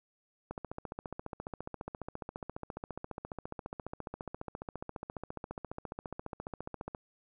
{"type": "click train", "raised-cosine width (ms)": 1, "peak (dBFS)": -25, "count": 95, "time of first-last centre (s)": [0.51, 6.948], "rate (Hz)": 14.6, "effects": []}